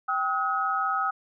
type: tone cluster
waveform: sine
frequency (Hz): 781 / 1275 / 1450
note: G5 / D#6 / F#6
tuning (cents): -7 / +42 / -35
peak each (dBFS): -30 / -25 / -33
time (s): 0.08-1.11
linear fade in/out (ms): 10
effects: none